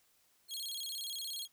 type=tone with vibrato; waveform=sawtooth; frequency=3729 Hz; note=A#7; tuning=in tune; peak=-36 dBFS; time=0.48-1.48 s; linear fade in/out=50 ms; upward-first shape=square; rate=17 Hz; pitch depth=220 cents each way; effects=white hiss -71 dBFS RMS until 1.52 s